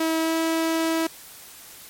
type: tone with pitch glide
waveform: sawtooth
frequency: 322.7 to 325.5 Hz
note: E4 to E4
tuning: -37 to -22 cents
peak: -17 dBFS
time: 0-1.07 s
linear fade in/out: 5 ms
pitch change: +15 cents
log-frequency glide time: 0.2-0.33 s
effects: white hiss -44 dBFS RMS until 1.89 s + MP3 64 kbps